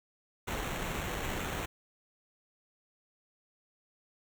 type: noise with sample-and-hold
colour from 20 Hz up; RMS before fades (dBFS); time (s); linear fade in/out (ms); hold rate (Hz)
pink; -36; 0.47-1.66; 10; 4900
effects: none